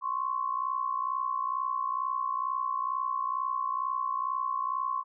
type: tone pair together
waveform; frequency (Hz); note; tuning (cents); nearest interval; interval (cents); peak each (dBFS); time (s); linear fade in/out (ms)
sine; 1046.5 / 1108.7; C6 / C#6; 0 / 0; minor second; 100; -31 / -31; 0.01-5.04; 50
effects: none